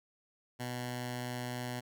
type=tone with notch filter; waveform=10% pulse; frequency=123.47 Hz; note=B2; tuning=in tune; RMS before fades=-39 dBFS; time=0.59-1.81 s; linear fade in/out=20 ms; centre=430 Hz; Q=1.5; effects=none